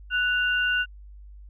sine tone pair together, 1480 / 2791 Hz, F#6 / F7, 0 / -2 cents, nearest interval major seventh, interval 1098 cents, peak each -22 / -27 dBFS, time 0.1-0.86 s, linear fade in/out 50 ms, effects added 50 Hz sine -42 dBFS peak until 1.49 s

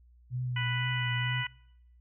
sine tone with vibrato, 123.47 Hz, B2, in tune, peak -30 dBFS, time 0.3-1.45 s, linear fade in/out 50 ms, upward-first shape triangle, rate 2.1 Hz, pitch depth 43 cents each way
harmonic tone, 493.9 Hz, B4, in tune, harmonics 2 / 3 / 4 / 5 / 6, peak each -41 / -39 / -35 / -41 / -37 dBFS, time 0.56-1.47 s, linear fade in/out 5 ms
effects noise-tail reverb RT60 0.8 s tail -24 dB re dry + added 60 Hz sine -56 dBFS peak until 2 s

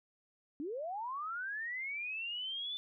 sine linear sweep, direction up, 270 to 3533 Hz, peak -37 dBFS, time 0.6-2.77 s, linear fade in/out 0 ms, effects none

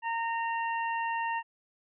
harmonic tone, 920 Hz, A#5, 23 cents flat, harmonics 1 / 2 / 3, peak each -30 / -36 / -40 dBFS, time 0.02-1.43 s, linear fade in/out 50 ms, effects none

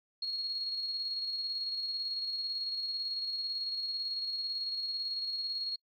sine tone with tremolo, 4300 Hz, C8, 47 cents sharp, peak -32 dBFS, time 0.22-5.76 s, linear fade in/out 5 ms, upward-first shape square, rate 18 Hz, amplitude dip 30%, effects noise-tail reverb RT60 0.1 s tail -26 dB re dry

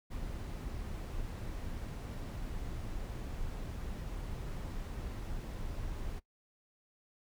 brown noise, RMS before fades -40 dBFS, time 0.1-6.2 s, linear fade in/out 20 ms, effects noise-tail reverb RT60 0.1 s tail -20 dB re dry

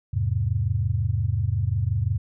sine chord, E augmented, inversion none, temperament just, 82.41 / 103.01 / 128.76 Hz, E2 / G#2 / B#2, 0 / -14 / -27 cents, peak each -27 / -23 / -27 dBFS, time 0.13-2.18 s, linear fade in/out 10 ms, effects none

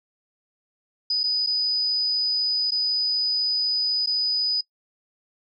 sine tone with dropouts, 4978 Hz, D#8, in tune, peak -20 dBFS, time 1.1-4.61 s, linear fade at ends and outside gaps 5 ms, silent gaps 1.234-1.238 / 1.464-1.47 / 2.708-2.718 / 4.061-4.071 s, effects noise-tail reverb RT60 0.1 s tail -24 dB re dry

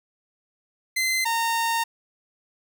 sawtooth tone pair in turn, 2063 / 919 Hz, C7 / A#5, -25 / -25 cents, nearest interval octave + major second, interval 1400 cents, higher first, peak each -18 dBFS, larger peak neither, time 0.96-1.25 / 1.25-1.84 s, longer second, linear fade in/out 10 ms, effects none

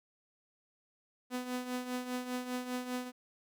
sawtooth tone with tremolo, 250 Hz, B3, 21 cents sharp, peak -29 dBFS, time 1.3-3.12 s, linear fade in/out 50 ms, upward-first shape triangle, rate 5 Hz, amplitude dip 70%, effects none

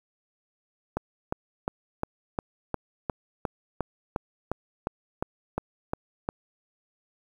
click train, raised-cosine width 1 ms, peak -13 dBFS, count 16, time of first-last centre 0.97-6.289 s, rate 2.82 Hz, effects 8-bit

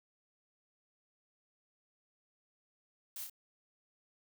blue noise with echo, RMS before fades -44 dBFS, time 3.16-3.24 s, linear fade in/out 2 ms, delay 29 ms, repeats 2, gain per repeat -3 dB, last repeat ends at 3.298 s, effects none

